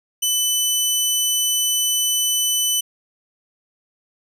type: tone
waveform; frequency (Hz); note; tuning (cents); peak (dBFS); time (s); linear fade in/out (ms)
15% pulse; 3000; F#7; +23; -10; 0.22-2.81; 10
effects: none